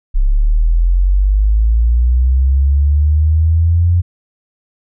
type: linear sweep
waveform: sine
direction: up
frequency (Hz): 32.84 to 88.5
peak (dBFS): -8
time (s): 0.14-4.02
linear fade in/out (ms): 20
effects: none